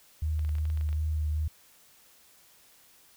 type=tone with vibrato; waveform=sine; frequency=76.9 Hz; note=D#2; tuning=20 cents flat; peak=-26 dBFS; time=0.22-1.48 s; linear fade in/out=5 ms; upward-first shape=sine; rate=2.6 Hz; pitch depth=20 cents each way
type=clicks; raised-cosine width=0.3 ms; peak=-33 dBFS; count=11; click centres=0.393 / 0.449 / 0.492 / 0.553 / 0.584 / 0.654 / 0.701 / 0.774 / 0.811 / 0.89 / 0.929 s
effects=white hiss -59 dBFS RMS until 3.16 s